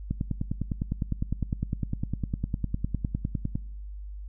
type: click train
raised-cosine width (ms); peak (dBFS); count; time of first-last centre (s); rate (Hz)
5; -15; 35; 0.11-3.555; 9.87
effects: noise-tail reverb RT60 0.8 s tail -23 dB re dry + added 50 Hz sine -36 dBFS peak until 4.28 s